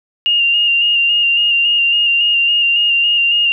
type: tone with vibrato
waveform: sine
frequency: 2814 Hz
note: F7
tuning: 12 cents sharp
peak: -10 dBFS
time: 0.26-3.52 s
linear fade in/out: 0 ms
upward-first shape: square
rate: 3.6 Hz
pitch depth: 22 cents each way
effects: none